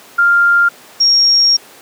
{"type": "tone pair in turn", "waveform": "sine", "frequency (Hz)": [1396.9, 5573], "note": ["F6", "F8"], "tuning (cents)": [0, -5], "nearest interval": "2 octaves", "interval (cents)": 2395, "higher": "second", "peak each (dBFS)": -7, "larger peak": "neither", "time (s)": [[0.18, 0.69], [1, 1.57]], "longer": "second", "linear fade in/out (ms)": 10, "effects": ["pink hiss -39 dBFS RMS until 1.81 s", "high-pass 300 Hz 12 dB/octave"]}